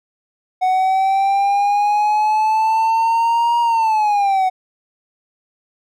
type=linear two-way sweep; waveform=triangle; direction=up then down; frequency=740 to 947 to 740 Hz; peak=-11 dBFS; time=0.61-4.5 s; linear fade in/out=20 ms; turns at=3.6 s; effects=none